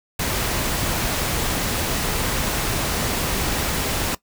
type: noise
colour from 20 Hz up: pink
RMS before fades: -23 dBFS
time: 0.19-4.15 s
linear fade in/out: 5 ms
effects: noise-tail reverb RT60 0.1 s tail -19 dB re dry